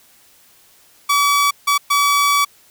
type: tone bursts at uneven times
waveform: sawtooth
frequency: 1143 Hz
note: D6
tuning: 47 cents flat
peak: -9 dBFS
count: 3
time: 1.09-1.51 / 1.67-1.78 / 1.9-2.45 s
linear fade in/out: 10 ms
effects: white hiss -51 dBFS RMS until 2.7 s